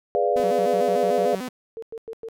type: chord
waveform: sine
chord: G# diminished seventh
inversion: none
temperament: equal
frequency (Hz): 415.3 / 493.9 / 587.3 / 698.5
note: G#4 / B4 / D5 / F5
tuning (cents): 0 / 0 / 0 / 0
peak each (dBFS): -24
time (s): 0.15-1.35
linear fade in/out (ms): 0
type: tone with vibrato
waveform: sawtooth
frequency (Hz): 219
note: A3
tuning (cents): -8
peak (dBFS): -25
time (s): 0.36-1.49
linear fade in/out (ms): 10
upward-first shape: square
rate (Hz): 6.7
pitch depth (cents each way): 250
type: clicks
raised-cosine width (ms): 2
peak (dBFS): -27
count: 2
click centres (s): 0.361 / 0.399
type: tone bursts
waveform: sine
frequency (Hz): 450.9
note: A4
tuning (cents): +42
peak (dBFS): -31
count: 4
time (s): 1.77-2.286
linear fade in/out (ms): 0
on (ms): 54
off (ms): 100
effects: none